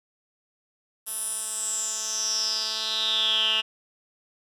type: tone with band-pass filter sweep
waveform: 10% pulse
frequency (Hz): 219.3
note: A3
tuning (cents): -6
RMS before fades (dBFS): -27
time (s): 1.06-3.62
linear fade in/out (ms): 20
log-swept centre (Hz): 11000 to 2800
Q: 8.6
effects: none